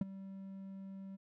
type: tone with ADSR envelope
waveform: triangle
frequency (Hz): 193.5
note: G3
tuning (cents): -22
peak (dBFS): -26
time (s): 0.01-1.17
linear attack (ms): 4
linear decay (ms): 20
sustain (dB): -17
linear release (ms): 23
effects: none